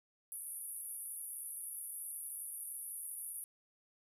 pink band-pass noise, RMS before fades -45 dBFS, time 0.32-3.44 s, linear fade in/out 0 ms, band 9700 to 12000 Hz, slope 96 dB/octave, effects none

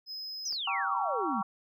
triangle tone, 5080 Hz, D#8, 35 cents sharp, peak -36 dBFS, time 0.06-0.58 s, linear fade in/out 50 ms
sine exponential sweep, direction down, 6340 to 190.3 Hz, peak -32 dBFS, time 0.45-1.42 s, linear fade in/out 10 ms
clicks, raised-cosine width 0.5 ms, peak -38 / -48 / -47 dBFS, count 3, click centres 0.526 / 0.8 / 0.97 s
sine chord, G diminished seventh, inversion none, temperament just, 784 / 940.8 / 1128.9 / 1354.7 Hz, G5 / Bb5 / Db6 / Fb6, 0 / +16 / +31 / +47 cents, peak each -35 / -37 / -33 / -38 dBFS, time 0.67-1.43 s, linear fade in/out 5 ms
effects none

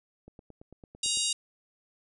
click train, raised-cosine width 2 ms, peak -35 dBFS, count 9, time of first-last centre 0.28-1.173 s, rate 8.96 Hz
harmonic tone, 944 Hz, A#5, 22 cents sharp, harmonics 3 / 4 / 5 / 6 / 7 / 8 / 9 / 10, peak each -35 / -32 / -35 / -38 / -36 / -33 / -39 / -36 dBFS, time 1.03-1.33 s, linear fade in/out 5 ms
effects none

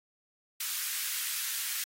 white high-pass noise, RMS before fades -34 dBFS, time 0.6-1.84 s, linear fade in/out 5 ms, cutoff 1400 Hz, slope 24 dB/octave, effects AAC 48 kbps

